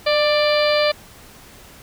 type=harmonic tone with a mistuned harmonic; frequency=590 Hz; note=D5; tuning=8 cents sharp; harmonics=1 / 2 / 3 / 4 / 5 / 6 / 7 / 8; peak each=-16 / -25 / -27 / -25 / -29 / -29 / -27 / -28 dBFS; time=0.06-0.92 s; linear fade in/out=10 ms; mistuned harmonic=1; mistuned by=+24 cents; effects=pink hiss -44 dBFS RMS until 1.82 s